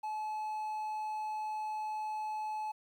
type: tone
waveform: triangle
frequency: 859 Hz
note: A5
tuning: 42 cents flat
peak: -33 dBFS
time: 0.03-2.72 s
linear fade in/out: 10 ms
effects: 11-bit